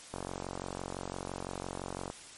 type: click train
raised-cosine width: 1 ms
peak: -23 dBFS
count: 91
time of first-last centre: 0.14-2.101 s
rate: 45.9 Hz
effects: white hiss -50 dBFS RMS until 2.37 s + MP3 48 kbps